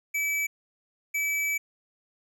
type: tone bursts at uneven times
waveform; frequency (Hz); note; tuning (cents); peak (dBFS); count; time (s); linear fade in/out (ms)
square; 2300; D7; -37; -26; 2; 0.14-0.47 / 1.14-1.58; 10
effects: none